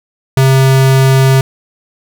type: tone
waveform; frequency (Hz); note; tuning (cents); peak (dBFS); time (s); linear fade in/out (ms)
square; 133.3; C3; +33; -6; 0.37-1.41; 2
effects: none